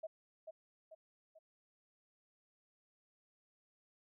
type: tone with echo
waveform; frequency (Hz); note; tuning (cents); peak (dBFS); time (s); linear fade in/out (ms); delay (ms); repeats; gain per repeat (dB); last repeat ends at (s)
sine; 638; D#5; +43; -40; 0.03-0.07; 10; 440; 3; -6; 1.39
effects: none